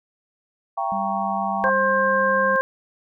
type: chord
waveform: sine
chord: E diminished seventh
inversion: none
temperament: equal with one note detuned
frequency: 676.2 / 784 / 932.3 / 1108.7 Hz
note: E5 / G5 / Bb5 / Db6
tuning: +44 / 0 / 0 / 0 cents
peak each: -29 / -25 / -29 / -28 dBFS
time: 0.77-1.7 s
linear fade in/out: 10 ms
type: tone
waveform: sine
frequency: 197.1 Hz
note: G3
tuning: 10 cents sharp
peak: -29 dBFS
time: 0.92-2.56 s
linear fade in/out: 0 ms
type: harmonic tone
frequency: 530 Hz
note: C5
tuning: 22 cents sharp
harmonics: 1 / 2 / 3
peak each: -21 / -21 / -21 dBFS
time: 1.64-2.61 s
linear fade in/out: 0 ms
effects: none